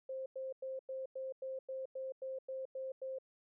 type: tone bursts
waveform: sine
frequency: 527 Hz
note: C5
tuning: 12 cents sharp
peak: -39 dBFS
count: 12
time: 0.09-3.186 s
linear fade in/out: 5 ms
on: 170 ms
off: 96 ms
effects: none